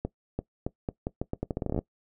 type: accelerating click train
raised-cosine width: 2 ms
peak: -16 dBFS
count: 18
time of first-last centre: 0.05-1.79 s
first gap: 340 ms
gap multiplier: 0.81
effects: noise-tail reverb RT60 0.1 s tail -19 dB re dry